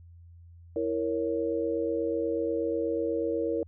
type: chord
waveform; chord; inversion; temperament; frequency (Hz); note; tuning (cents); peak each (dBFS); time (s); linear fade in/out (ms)
sine; A# diminished; second; equal; 329.6 / 466.2 / 554.4; E4 / A#4 / C#5; 0 / 0 / 0; -31 / -29 / -33; 0.76-3.63; 2
effects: added 85 Hz sine -48 dBFS peak until 3.67 s

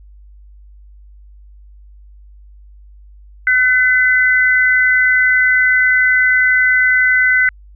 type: tone pair together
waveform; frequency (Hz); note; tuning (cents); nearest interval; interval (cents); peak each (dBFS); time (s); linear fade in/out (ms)
sine; 1511.8 / 2018; F#6 / B6; +37 / +37; perfect fourth; 500; -12; 3.47-7.49; 2
effects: added 50 Hz sine -38 dBFS peak until 7.75 s

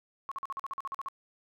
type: tone bursts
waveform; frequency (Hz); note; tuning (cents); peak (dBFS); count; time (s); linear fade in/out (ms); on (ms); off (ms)
sine; 1091; C#6; -28; -33; 12; 0.29-1.085; 0; 25; 45
effects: none

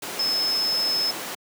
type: tone in noise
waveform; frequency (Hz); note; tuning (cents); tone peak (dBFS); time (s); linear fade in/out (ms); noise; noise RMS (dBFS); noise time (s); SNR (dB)
sine; 5200; E8; -24; -21; 0.19-1.11; 5; pink; -31; 0.02-1.35; +7
effects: high-pass 300 Hz 12 dB/octave

